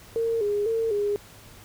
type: tone with pitch steps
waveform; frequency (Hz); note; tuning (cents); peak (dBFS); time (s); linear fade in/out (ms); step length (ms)
sine; 457.7 / 411.4 / 452.8 / 410.5; A#4 / G#4 / A4 / G#4; -32 / -16 / +50 / -20; -22; 0.16-1.16; 0; 250
effects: added 104 Hz sine -54 dBFS peak until 1.64 s + pink hiss -49 dBFS RMS until 1.64 s